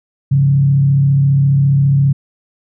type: tone with frequency modulation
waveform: sine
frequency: 138.59 Hz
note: C#3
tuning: in tune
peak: -8 dBFS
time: 0.31-2.13 s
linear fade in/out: 10 ms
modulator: 34.7 Hz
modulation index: 0.4
effects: none